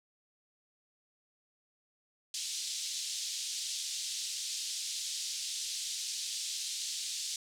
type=band-pass noise; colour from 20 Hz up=pink; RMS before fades=-38 dBFS; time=2.34-7.36 s; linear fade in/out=2 ms; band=3600 to 8300 Hz; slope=24 dB/octave; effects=none